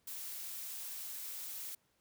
blue noise, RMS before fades -44 dBFS, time 0.07-1.75 s, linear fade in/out 5 ms, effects pink hiss -75 dBFS RMS until 2 s + high-pass 60 Hz 12 dB/octave

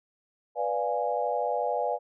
sine chord, B diminished seventh, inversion none, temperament equal, 493.9 / 587.3 / 698.5 / 830.6 Hz, B4 / D5 / F5 / Ab5, 0 / 0 / 0 / 0 cents, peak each -31 dBFS, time 0.55-1.99 s, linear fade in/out 50 ms, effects none

